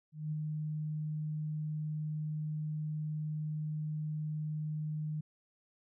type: tone with ADSR envelope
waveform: sine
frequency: 153.2 Hz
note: D#3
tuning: 27 cents flat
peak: -32 dBFS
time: 0.12-5.21 s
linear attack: 200 ms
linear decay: 17 ms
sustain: -2 dB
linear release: 8 ms
effects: none